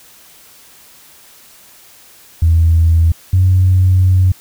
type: tone pair in turn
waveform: sine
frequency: 82.41 / 92.5 Hz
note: E2 / F#2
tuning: 0 / 0 cents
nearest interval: major second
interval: 200 cents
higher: second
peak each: -6 dBFS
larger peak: neither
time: 2.42-3.12 / 3.33-4.32 s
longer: second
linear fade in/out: 5 ms
effects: tanh soft clip ceiling -2 dBFS + white hiss -43 dBFS RMS until 4.4 s